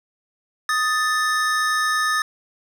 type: tone pair together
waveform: square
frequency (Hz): 1247 / 1763.5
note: D#6 / A6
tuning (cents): +3 / +3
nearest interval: tritone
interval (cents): 600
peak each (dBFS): -22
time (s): 0.69-2.22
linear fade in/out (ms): 2
effects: low-pass 11000 Hz 12 dB/octave